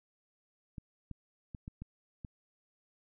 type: clicks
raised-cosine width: 5 ms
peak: -30 dBFS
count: 6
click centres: 0.782 / 1.113 / 1.548 / 1.679 / 1.82 / 2.248 s
effects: none